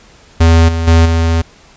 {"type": "tone with level steps", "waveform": "square", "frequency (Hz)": 82.5, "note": "E2", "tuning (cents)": 2, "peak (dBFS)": [-5, -14, -5, -10], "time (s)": [0.4, 1.42], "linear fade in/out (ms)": 10, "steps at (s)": [0.68, 0.87, 1.05], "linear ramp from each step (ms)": 10, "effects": ["pink hiss -43 dBFS RMS until 1.76 s", "resampled to 16000 Hz"]}